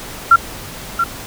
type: tone with echo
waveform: sine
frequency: 1368 Hz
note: F6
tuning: 36 cents flat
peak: -3 dBFS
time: 0.31-0.36 s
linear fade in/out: 5 ms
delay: 680 ms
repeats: 1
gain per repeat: -9 dB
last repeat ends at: 1.04 s
effects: pink hiss -31 dBFS RMS until 1.26 s